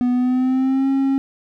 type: tone with pitch glide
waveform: triangle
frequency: 246.9 to 270.8 Hz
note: B3 to C#4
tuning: 0 to -40 cents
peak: -13 dBFS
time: 0.01-1.18 s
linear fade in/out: 0 ms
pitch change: +160 cents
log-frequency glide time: 0.11-0.89 s
effects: none